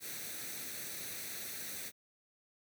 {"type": "noise with comb filter", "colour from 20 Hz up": "white", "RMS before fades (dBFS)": -43, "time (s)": [0, 1.92], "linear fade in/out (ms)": 50, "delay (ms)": 0.49, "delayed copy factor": 0.6, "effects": ["high-pass 100 Hz 12 dB/octave"]}